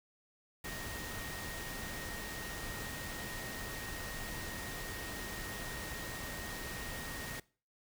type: tone in noise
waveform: sine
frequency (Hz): 1864.7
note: A#6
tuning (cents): 0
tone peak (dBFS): -47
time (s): 0.64-7.4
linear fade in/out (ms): 5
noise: pink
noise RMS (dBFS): -43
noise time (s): 0.64-7.4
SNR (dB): -7
effects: noise-tail reverb RT60 0.4 s tail -22 dB re dry